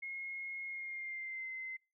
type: tone with pitch glide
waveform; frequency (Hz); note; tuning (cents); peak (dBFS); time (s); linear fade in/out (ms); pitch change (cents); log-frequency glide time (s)
sine; 2157 to 2063; C#7 to C7; -48 to -25; -40; 0.02-1.77; 10; -77; 0.65-1.51
effects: noise-tail reverb RT60 0.3 s tail -26 dB re dry